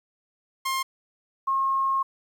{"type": "tone pair in turn", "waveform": ["sawtooth", "sine"], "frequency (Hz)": [1062, 1078.1], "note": ["C6", "C#6"], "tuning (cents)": [25, -49], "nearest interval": "unison", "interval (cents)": 26, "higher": "second", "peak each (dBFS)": [-21, -21], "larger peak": "neither", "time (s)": [[0.65, 0.83], [1.47, 2.03]], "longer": "second", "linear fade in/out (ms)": 10, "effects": ["10-bit"]}